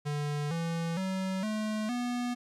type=tone with pitch steps; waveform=square; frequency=146.83 / 166.73 / 189.32 / 215 / 244.1 Hz; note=D3 / E3 / F#3 / A3 / B3; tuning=0 / +20 / +40 / -40 / -20 cents; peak=-31 dBFS; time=0.05-2.35 s; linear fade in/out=20 ms; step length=460 ms; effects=low-pass 9000 Hz 12 dB/octave + 12-bit